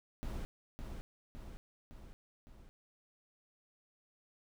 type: noise with echo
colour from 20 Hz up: brown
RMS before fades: -40 dBFS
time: 0.23-0.45 s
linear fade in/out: 0 ms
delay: 560 ms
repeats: 4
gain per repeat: -4 dB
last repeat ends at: 2.69 s
effects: none